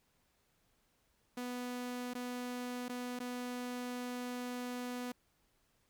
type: tone with dropouts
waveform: sawtooth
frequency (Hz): 246.9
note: B3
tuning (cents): 0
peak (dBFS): -35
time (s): 1.37-5.12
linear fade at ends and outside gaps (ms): 5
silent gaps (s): 2.136-2.15 / 2.884-2.894 / 3.191-3.201
effects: pink hiss -75 dBFS RMS until 5.89 s